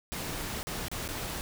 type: noise with dropouts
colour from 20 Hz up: pink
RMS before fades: -36 dBFS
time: 0.12-1.41 s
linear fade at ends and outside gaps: 0 ms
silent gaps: 0.63-0.67 / 0.883-0.915 / 1.079-1.088 s
effects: none